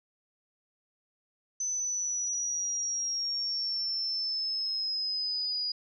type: exponential sweep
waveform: sine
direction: down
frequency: 6070 to 4890 Hz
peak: -29 dBFS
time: 1.6-5.72 s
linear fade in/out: 5 ms
effects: none